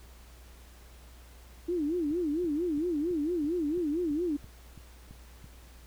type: tone with vibrato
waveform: sine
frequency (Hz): 322.1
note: E4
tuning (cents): -40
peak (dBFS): -27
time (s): 1.68-4.37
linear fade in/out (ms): 10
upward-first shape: sine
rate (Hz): 4.4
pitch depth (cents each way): 200
type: click train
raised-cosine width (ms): 5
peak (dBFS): -35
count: 11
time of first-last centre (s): 2.11-5.443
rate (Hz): 3
effects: added 60 Hz sine -50 dBFS peak until 5.86 s + pink hiss -57 dBFS RMS until 5.86 s